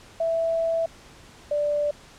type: tone pair in turn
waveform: sine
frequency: 659.3 / 587.8 Hz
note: E5 / D5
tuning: 0 / +1 cents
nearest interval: major second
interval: 199 cents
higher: first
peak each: -21 dBFS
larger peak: neither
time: 0.2-0.86 / 1.51-1.91 s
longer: first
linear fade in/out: 5 ms
effects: pink hiss -49 dBFS RMS until 2.18 s + low-pass 8000 Hz 12 dB/octave